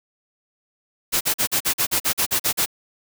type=noise bursts; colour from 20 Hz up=white; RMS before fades=-20 dBFS; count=12; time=1.12-2.661 s; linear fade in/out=20 ms; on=89 ms; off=43 ms; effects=none